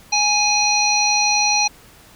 harmonic tone, 830.6 Hz, G#5, in tune, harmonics 1 / 3 / 5 / 7, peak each -20 / -20 / -20 / -20 dBFS, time 0.12-1.68 s, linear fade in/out 10 ms, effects pink hiss -47 dBFS RMS until 2.15 s

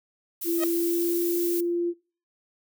violet noise, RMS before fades -32 dBFS, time 0.41-1.61 s, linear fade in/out 10 ms
sine tone with pitch glide, 338.3 to 345.6 Hz, E4 to F4, +45 to -18 cents, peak -23 dBFS, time 0.44-1.94 s, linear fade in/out 50 ms, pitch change +37 cents, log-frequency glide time 0.62-1.22 s
sawtooth tone with exponential growth, 630 Hz, D#5, 21 cents sharp, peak -20 dBFS, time 0.55-0.64 s, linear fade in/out 2 ms, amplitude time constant 18 ms
effects noise-tail reverb RT60 0.4 s tail -22 dB re dry

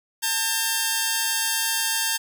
5% pulse tone pair together, 901 / 1603.8 Hz, A5 / G6, +41 / +39 cents, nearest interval minor seventh, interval 998 cents, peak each -13 dBFS, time 0.22-2.18 s, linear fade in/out 20 ms, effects none

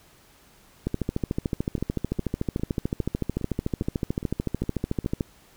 two click trains, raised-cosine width 3 ms, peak -12 / -21 dBFS, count 60 / 9, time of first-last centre 0.87-5.208 / 1.78-5.045 s, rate 13.6 / 2.45 Hz, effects pink hiss -56 dBFS RMS until 5.56 s

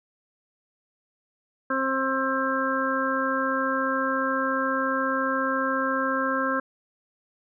harmonic tone, 265.7 Hz, C4, 27 cents sharp, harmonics 1 / 2 / 4 / 5 / 6, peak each -29 / -29 / -29 / -29 / -29 dBFS, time 1.7-6.6 s, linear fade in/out 5 ms, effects none

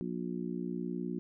harmonic tone, 59.8 Hz, A#1, 45 cents sharp, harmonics 3 / 4 / 5 / 6, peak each -38 / -39 / -41 / -41 dBFS, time 0.01-1.19 s, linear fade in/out 0 ms, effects none

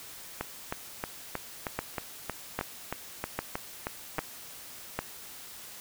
two click trains, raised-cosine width 0.5 ms, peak -14 / -16 dBFS, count 5 / 13, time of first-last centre 1.79-4.99 / 0.41-4.184 s, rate 1.25 / 3.18 Hz, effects white hiss -46 dBFS RMS until 5.8 s

